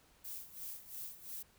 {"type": "noise with tremolo", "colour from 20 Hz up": "violet", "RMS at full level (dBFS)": -44, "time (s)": [0.24, 1.43], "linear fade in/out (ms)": 10, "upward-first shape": "sine", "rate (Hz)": 2.9, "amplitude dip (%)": 80, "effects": ["pink hiss -67 dBFS RMS until 1.58 s"]}